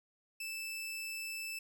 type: tone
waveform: sawtooth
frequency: 2637 Hz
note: E7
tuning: in tune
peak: -36 dBFS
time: 0.4-1.59 s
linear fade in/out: 5 ms
effects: none